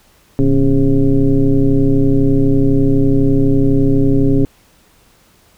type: tone with frequency modulation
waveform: sine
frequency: 146 Hz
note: D3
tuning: 10 cents flat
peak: -8 dBFS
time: 0.39-4.45 s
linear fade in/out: 0 ms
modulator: 130 Hz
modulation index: 1.8
effects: pink hiss -51 dBFS RMS until 5.57 s